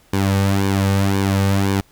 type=tone with flanger; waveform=sawtooth; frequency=98 Hz; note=G2; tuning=in tune; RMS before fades=-17 dBFS; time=0.13-1.81 s; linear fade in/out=5 ms; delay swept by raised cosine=1.5 to 3 ms; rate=1.9 Hz; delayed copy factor=-0.7; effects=pink hiss -54 dBFS RMS until 1.91 s